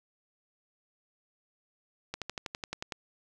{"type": "slowing click train", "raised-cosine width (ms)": 0.2, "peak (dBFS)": -18, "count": 10, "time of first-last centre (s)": [2.14, 2.922], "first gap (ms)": 77, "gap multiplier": 1.03, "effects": []}